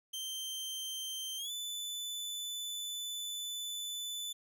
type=tone with pitch glide; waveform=sawtooth; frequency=3134 to 3498 Hz; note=G7 to A7; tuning=-1 to -11 cents; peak=-35 dBFS; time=0.13-4.33 s; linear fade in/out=10 ms; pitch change=+190 cents; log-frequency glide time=1.37-1.51 s; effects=none